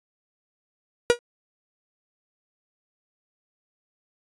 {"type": "tone with exponential decay", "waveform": "45% pulse", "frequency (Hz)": 479.3, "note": "A#4", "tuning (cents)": 48, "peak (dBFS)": -10, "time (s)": [1.1, 1.19], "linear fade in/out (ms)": 0, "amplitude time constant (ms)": 18, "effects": ["resampled to 22050 Hz"]}